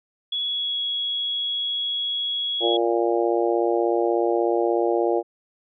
sine tone with pitch glide, 3371 to 3338 Hz, G#7 to G#7, +25 to +8 cents, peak -23 dBFS, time 0.32-2.77 s, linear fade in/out 5 ms, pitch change -17 cents, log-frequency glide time 0.43-0.79 s
harmonic tone, 116.54 Hz, A#2, in tune, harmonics 3 / 4 / 5 / 6 / 7, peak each -22 / -24 / -26 / -28 / -29 dBFS, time 2.6-5.23 s, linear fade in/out 50 ms
effects none

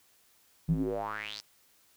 square tone with band-pass filter sweep, 52.8 Hz, G#1, 29 cents sharp, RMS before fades -33 dBFS, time 0.68-1.41 s, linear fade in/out 10 ms, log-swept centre 140 to 5400 Hz, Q 6.1, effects white hiss -65 dBFS RMS until 1.96 s

